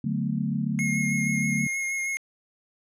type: chord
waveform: sine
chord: B minor seventh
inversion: first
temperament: equal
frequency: 146.83 / 185 / 220 / 246.9 Hz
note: D3 / F#3 / A3 / B3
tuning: 0 / 0 / 0 / 0 cents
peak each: -29 / -30 / -28 / -34 dBFS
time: 0.04-1.67 s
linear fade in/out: 5 ms
type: tone with vibrato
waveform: square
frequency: 2153 Hz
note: C7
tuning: 49 cents sharp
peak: -27 dBFS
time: 0.79-2.17 s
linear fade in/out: 0 ms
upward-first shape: triangle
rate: 6.3 Hz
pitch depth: 20 cents each way
effects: low-pass 12000 Hz 12 dB/octave